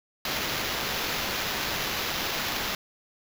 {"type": "noise with sample-and-hold", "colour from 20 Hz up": "white", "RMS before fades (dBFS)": -30, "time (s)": [0.25, 2.75], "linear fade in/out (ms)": 2, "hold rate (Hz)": 8820, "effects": []}